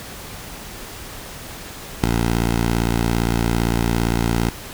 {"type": "tone with ADSR envelope", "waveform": "10% pulse", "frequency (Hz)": 57.6, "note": "A#1", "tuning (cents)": -20, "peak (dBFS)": -4, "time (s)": [2.02, 4.5], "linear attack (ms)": 19, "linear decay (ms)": 7, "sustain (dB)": -5, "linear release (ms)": 5, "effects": ["pink hiss -35 dBFS RMS until 4.73 s"]}